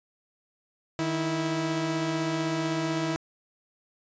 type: tone pair together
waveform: sawtooth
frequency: 155.56 / 327 Hz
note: D#3 / E4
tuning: 0 / -14 cents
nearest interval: octave + minor second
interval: 1286 cents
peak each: -27 / -24 dBFS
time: 0.99-3.16 s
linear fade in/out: 0 ms
effects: resampled to 16000 Hz